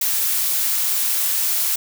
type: noise with high-pass filter sweep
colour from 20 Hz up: blue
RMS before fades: -20 dBFS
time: 0.01-1.76 s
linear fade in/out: 5 ms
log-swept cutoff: 780 to 410 Hz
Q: 0.86
effects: none